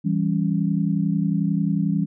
sine chord, C# diminished, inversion first, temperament equal, 164.81 / 196 / 277.2 Hz, E3 / G3 / C#4, 0 / 0 / 0 cents, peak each -22 / -22 / -27 dBFS, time 0.04-2.06 s, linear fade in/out 20 ms, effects none

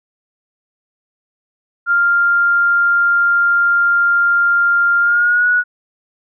sine tone with pitch glide, 1396.9 to 1463 Hz, F6 to F#6, 0 to -20 cents, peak -10 dBFS, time 1.86-5.64 s, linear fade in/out 50 ms, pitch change +80 cents, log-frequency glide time 5-5.47 s, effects none

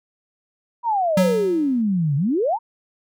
sine exponential two-way sweep, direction down then up, 979 to 134.9 to 979 Hz, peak -17 dBFS, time 0.83-2.59 s, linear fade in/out 50 ms, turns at 2.16 s
square tone with exponential decay, 185 Hz, F#3, in tune, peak -14 dBFS, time 1.17-1.82 s, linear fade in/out 5 ms, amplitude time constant 140 ms
effects none

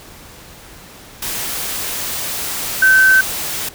sine tone in noise, 1539 Hz, G6, 32 cents flat, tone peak -7 dBFS, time 2.82-3.21 s, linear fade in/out 5 ms, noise white, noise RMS -23 dBFS, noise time 1.22-3.69 s, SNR +13 dB, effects pink hiss -39 dBFS RMS until 3.74 s

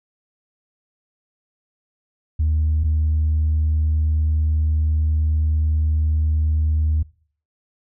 sine tone pair in turn, 77.4 / 77.4 Hz, D#2 / D#2, -9 / -9 cents, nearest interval unison, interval 0 cents, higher neither, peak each -14 dBFS, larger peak neither, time 2.39-2.84 / 2.84-7.03 s, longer second, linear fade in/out 10 ms, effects noise-tail reverb RT60 0.5 s tail -23 dB re dry + tanh soft clip ceiling -13 dBFS

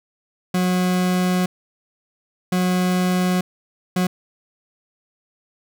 40% pulse tone bursts at uneven times, 182 Hz, F#3, 28 cents flat, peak -16 dBFS, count 3, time 0.54-1.46 / 2.52-3.41 / 3.96-4.07 s, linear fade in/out 5 ms, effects none

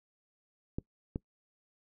clicks, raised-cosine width 3 ms, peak -21 dBFS, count 2, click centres 0.785 / 1.159 s, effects noise-tail reverb RT60 0.1 s tail -23 dB re dry

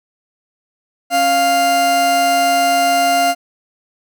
40% pulse tone pair together, 274.2 / 698.5 Hz, C#4 / F5, -19 / 0 cents, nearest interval octave + major third, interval 1619 cents, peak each -23 / -11 dBFS, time 1.1-3.35 s, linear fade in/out 50 ms, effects none

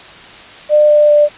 sine tone with pitch steps, 600 / 595.9 / 591.7 Hz, D5 / D5 / D5, +37 / +25 / +13 cents, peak -5 dBFS, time 0.69-1.29 s, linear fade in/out 50 ms, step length 200 ms, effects white hiss -35 dBFS RMS until 1.37 s + resampled to 8000 Hz

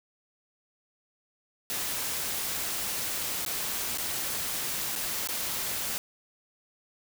white noise with dropouts, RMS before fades -32 dBFS, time 1.7-5.98 s, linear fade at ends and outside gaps 0 ms, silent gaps 3.45-3.462 / 3.974-3.983 / 4.954-4.96 / 5.273-5.288 s, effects none

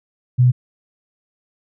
sine tone, 124.9 Hz, B2, 20 cents sharp, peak -9 dBFS, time 0.38-0.52 s, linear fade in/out 20 ms, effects none

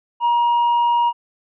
triangle tone, 950 Hz, A#5, 33 cents sharp, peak -12 dBFS, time 0.2-1.13 s, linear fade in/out 50 ms, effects resampled to 8000 Hz

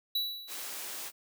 square tone with exponential decay, 3932 Hz, B7, 8 cents flat, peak -27 dBFS, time 0.15-0.8 s, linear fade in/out 5 ms, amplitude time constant 140 ms
white noise, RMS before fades -40 dBFS, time 0.47-1.12 s, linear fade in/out 50 ms
effects high-pass 300 Hz 12 dB/octave

